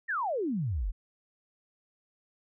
sine exponential sweep, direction down, 1911 to 37.31 Hz, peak -28 dBFS, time 0.08-0.92 s, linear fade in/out 20 ms, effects none

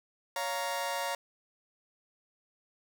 sawtooth chord, Bb minor, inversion first, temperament just, 559.4 / 699.2 / 932.3 Hz, Db5 / F5 / Bb5, +16 / +2 / 0 cents, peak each -33 / -34 / -31 dBFS, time 0.36-1.15 s, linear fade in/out 2 ms, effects none

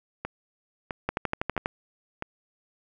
two click trains, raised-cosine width 0.5 ms, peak -16 / -11 dBFS, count 4 / 8, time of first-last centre 0.25-2.224 / 1.09-1.659 s, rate 1.52 / 12.3 Hz, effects none

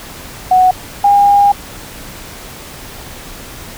sine tone pair in turn, 740 / 809 Hz, F#5 / G#5, 0 / -46 cents, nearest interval major second, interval 154 cents, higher second, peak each -5 dBFS, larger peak neither, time 0.51-0.71 / 1.04-1.52 s, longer second, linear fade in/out 5 ms, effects pink hiss -31 dBFS RMS until 3.77 s

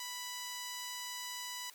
5% pulse tone with notch filter, 987.8 Hz, B5, in tune, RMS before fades -43 dBFS, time 0-1.7 s, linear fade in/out 2 ms, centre 11000 Hz, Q 1.3, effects white hiss -58 dBFS RMS until 1.74 s + high-pass 400 Hz 12 dB/octave

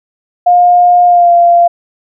sine tone with pitch glide, 710 to 691.4 Hz, F5 to F5, +28 to -18 cents, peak -3 dBFS, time 0.46-1.68 s, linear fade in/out 10 ms, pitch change -46 cents, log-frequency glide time 1.05-1.32 s, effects none

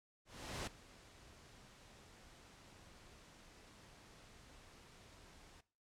pink noise with ADSR envelope, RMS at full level -42 dBFS, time 0.25-5.61 s, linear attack 420 ms, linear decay 7 ms, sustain -19 dB, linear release 8 ms, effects noise-tail reverb RT60 0.4 s tail -18 dB re dry + low-pass 8000 Hz 12 dB/octave

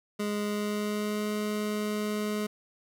25% pulse tone with pitch glide, 207.7 to 210.6 Hz, G#3 to G#3, 0 to +24 cents, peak -25 dBFS, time 0.19-2.47 s, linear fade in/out 10 ms, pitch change +24 cents, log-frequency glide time 0.46-1.29 s, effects none

